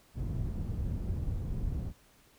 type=low-pass noise; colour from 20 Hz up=white; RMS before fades=-34 dBFS; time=0.14-1.93 s; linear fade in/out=50 ms; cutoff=100 Hz; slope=12 dB/octave; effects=pink hiss -63 dBFS RMS until 2.38 s